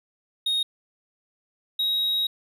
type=tone pair in turn; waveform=triangle; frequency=3729 / 3803 Hz; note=A#7 / A#7; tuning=0 / +34 cents; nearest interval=unison; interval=34 cents; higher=second; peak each=-20 dBFS; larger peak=neither; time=0.46-0.63 / 1.79-2.27 s; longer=second; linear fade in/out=5 ms; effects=none